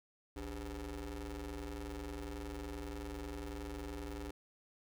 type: ring-modulated tone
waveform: 25% pulse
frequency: 112.1 Hz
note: A2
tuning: 33 cents sharp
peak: -35 dBFS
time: 0.36-4.31 s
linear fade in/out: 5 ms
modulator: 179 Hz
effects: none